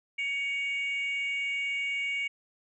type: tone pair together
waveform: sine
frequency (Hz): 2238 / 2820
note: C#7 / F7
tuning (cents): +16 / +16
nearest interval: major third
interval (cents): 400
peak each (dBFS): -28 / -36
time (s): 0.18-2.28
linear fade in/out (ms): 10
effects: tanh soft clip ceiling -24 dBFS